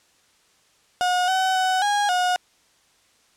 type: tone with pitch steps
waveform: 35% pulse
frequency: 723 / 755 / 748 / 821 / 724 Hz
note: F#5 / F#5 / F#5 / G#5 / F#5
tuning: -40 / +35 / +19 / -20 / -38 cents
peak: -17 dBFS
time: 1.01-2.36 s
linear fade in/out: 0 ms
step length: 270 ms
effects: white hiss -60 dBFS RMS until 3.36 s + low-pass 8000 Hz 12 dB/octave